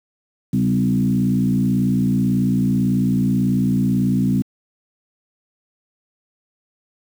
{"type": "tone with frequency modulation", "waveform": "sine", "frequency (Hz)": 194.3, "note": "G3", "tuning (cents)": -15, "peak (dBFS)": -14, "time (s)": [0.53, 4.42], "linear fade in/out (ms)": 5, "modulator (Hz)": 58.2, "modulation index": 1.3, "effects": ["high-pass 100 Hz 12 dB/octave", "7-bit"]}